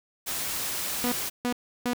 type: noise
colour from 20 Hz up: white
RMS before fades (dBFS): -31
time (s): 0.26-1.3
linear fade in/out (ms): 20
type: tone bursts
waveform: sawtooth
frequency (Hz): 244.6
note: B3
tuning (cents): -16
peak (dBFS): -21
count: 3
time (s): 1.04-1.934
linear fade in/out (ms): 0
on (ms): 78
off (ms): 330
effects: none